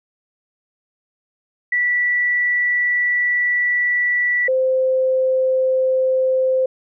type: tone pair in turn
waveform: sine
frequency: 1958 / 519.9 Hz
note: B6 / C5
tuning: -15 / -11 cents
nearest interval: octave + major seventh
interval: 2296 cents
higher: first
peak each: -15 / -14 dBFS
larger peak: second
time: 1.72-4.48 / 4.48-6.66 s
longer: first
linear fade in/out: 5 ms
effects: none